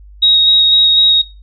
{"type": "tone with vibrato", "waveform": "sine", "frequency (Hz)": 3778, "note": "A#7", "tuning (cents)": 22, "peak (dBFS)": -6, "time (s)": [0.22, 1.22], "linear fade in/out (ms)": 10, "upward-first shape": "square", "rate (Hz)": 4, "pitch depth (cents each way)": 8, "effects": ["noise-tail reverb RT60 0.3 s tail -21 dB re dry", "added 50 Hz sine -35 dBFS peak until 1.42 s"]}